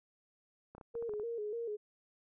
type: clicks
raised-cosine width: 1 ms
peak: -37 dBFS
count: 8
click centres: 0.75 / 0.781 / 0.812 / 0.953 / 1.025 / 1.094 / 1.137 / 1.198 s
type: tone with vibrato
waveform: sine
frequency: 442.5 Hz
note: A4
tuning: 10 cents sharp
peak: -36 dBFS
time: 0.94-1.77 s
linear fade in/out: 20 ms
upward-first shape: square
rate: 3.4 Hz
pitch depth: 91 cents each way
effects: none